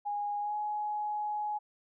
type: tone with pitch glide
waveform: sine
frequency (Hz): 823 to 839.8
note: G#5 to G#5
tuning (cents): -16 to +19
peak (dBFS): -31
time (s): 0.05-1.59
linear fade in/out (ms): 20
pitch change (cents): +35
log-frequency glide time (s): 0.4-0.55
effects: none